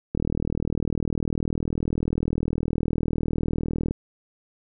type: click train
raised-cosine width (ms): 3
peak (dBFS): -12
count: 151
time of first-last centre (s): 0.15-3.909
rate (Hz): 39.9
effects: none